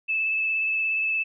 sine tone with vibrato, 2619 Hz, E7, 12 cents flat, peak -22 dBFS, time 0.08-1.24 s, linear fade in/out 20 ms, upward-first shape sine, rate 17 Hz, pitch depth 15 cents each way, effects none

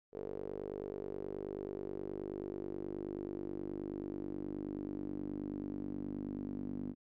sawtooth tone with band-pass filter sweep, 49.37 Hz, G1, 13 cents sharp, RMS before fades -42 dBFS, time 0.12-6.95 s, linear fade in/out 50 ms, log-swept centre 440 to 260 Hz, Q 4.9, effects none

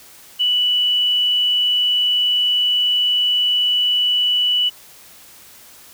sine tone, 2960 Hz, F#7, in tune, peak -14 dBFS, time 0.39-4.7 s, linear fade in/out 20 ms, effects white hiss -44 dBFS RMS until 5.93 s

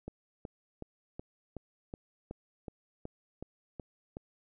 click train, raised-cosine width 2 ms, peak -27 dBFS, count 12, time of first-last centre 0.08-4.169 s, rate 2.69 Hz, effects none

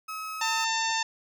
35% pulse tone, 1281 Hz, E6, 50 cents flat, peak -32 dBFS, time 0.08-0.65 s, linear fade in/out 10 ms
harmonic tone, 898 Hz, A5, 35 cents sharp, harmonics 1 / 2 / 3 / 4 / 5 / 6 / 7 / 8, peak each -29 / -32 / -34 / -35 / -36 / -37 / -37 / -38 dBFS, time 0.41-1.03 s, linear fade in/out 5 ms
effects none

